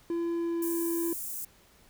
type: tone with pitch glide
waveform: triangle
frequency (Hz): 338.7 to 336.7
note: E4 to E4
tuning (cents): +47 to +37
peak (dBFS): -26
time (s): 0.1-1.13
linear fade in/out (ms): 2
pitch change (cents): -10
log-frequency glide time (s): 0.35-0.59
type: high-pass noise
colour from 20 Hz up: white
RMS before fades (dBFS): -37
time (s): 0.62-1.45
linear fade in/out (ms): 5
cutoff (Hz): 7600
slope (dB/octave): 24
effects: pink hiss -60 dBFS RMS until 1.89 s